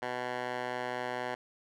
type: tone with band-pass filter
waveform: 10% pulse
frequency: 124.2 Hz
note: B2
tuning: 10 cents sharp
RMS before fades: -36 dBFS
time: 0.02-1.35 s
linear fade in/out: 5 ms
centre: 1200 Hz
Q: 1.1
effects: none